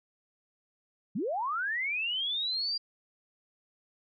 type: linear sweep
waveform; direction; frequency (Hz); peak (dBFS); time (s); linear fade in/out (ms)
sine; up; 157.1 to 4812; -29; 1.15-2.78; 10
effects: none